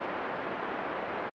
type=band-pass noise; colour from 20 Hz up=pink; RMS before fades=-34 dBFS; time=0-1.3 s; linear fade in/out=20 ms; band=370 to 1800 Hz; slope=12 dB/octave; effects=low-pass 3000 Hz 12 dB/octave + Opus 48 kbps